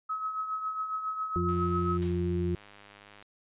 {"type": "tone with tremolo", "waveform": "sine", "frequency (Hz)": 1282, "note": "E6", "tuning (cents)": -49, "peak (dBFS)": -28, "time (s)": [0.09, 1.98], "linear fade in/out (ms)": 10, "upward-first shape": "triangle", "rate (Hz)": 7.3, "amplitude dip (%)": 60}
{"type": "harmonic tone", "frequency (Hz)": 87.7, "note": "F2", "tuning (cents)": 8, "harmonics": [1, 2, 4], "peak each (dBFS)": [-31, -31, -31], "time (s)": [1.36, 2.55], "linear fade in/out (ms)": 0}
{"type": "click train", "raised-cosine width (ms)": 0.3, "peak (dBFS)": -35, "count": 178, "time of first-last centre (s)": [1.49, 3.225], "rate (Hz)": 102}
{"type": "noise with exponential decay", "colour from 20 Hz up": "white", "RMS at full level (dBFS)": -41, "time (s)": [2.02, 2.39], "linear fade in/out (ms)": 0, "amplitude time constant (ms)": 80}
{"effects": ["resampled to 8000 Hz"]}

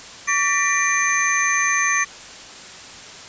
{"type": "tone cluster", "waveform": "sine", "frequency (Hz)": [1145, 1795, 1960, 2367, 6230], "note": ["D6", "A6", "B6", "D7", "G8"], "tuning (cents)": [-44, 34, -14, 13, -12], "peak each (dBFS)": -23, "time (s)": [0.27, 2.05], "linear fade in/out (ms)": 20, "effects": ["white hiss -38 dBFS RMS until 3.28 s", "resampled to 16000 Hz"]}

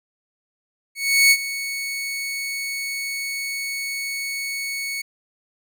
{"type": "tone with ADSR envelope", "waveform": "sawtooth", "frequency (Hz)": 2217, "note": "C#7", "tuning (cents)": 0, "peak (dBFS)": -7, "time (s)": [0.95, 5.02], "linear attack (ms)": 360, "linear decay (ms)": 56, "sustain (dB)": -15, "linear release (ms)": 9, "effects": []}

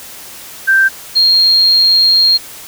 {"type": "tone pair in turn", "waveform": "sine", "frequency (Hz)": [1568, 4229], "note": ["G6", "C8"], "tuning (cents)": [0, 18], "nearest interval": "octave + perfect fourth", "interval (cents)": 1718, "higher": "second", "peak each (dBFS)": -6, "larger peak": "neither", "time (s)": [[0.67, 0.89], [1.15, 2.38]], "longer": "second", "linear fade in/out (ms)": 20, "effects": ["white hiss -32 dBFS RMS until 2.67 s"]}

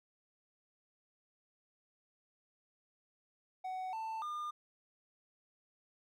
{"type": "tone with pitch steps", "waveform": "triangle", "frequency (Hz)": [747, 888, 1208], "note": ["F#5", "A5", "D6"], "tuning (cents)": [16, 16, 48], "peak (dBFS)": -36, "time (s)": [3.64, 4.51], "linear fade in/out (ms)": 10, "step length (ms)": 290, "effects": []}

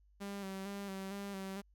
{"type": "tone with vibrato", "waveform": "sawtooth", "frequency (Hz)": 196, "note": "G3", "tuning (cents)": 0, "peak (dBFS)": -37, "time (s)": [0.2, 1.62], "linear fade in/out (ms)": 20, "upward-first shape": "square", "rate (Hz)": 2.2, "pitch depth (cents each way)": 33, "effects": ["added 50 Hz sine -64 dBFS peak until 1.74 s"]}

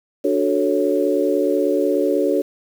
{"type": "chord", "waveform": "sine", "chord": "D major seventh", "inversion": "none", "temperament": "equal", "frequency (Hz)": [293.7, 370, 440, 554.4], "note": ["D4", "F#4", "A4", "C#5"], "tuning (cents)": [0, 0, 0, 0], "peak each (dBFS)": -21, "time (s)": [0.24, 2.42], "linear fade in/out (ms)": 10, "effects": ["7-bit"]}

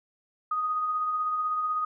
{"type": "tone with tremolo", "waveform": "sine", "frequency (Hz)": 1245, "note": "D#6", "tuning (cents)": 1, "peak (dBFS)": -24, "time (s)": [0.51, 1.85], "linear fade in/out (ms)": 5, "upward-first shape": "sine", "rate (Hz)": 16, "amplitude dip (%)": 30, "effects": []}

